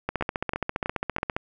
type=two click trains; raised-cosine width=0.5 ms; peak=-12 / -11 dBFS; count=4 / 20; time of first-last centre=0.21-1.184 / 0.09-1.365 s; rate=3.08 / 14.9 Hz; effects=none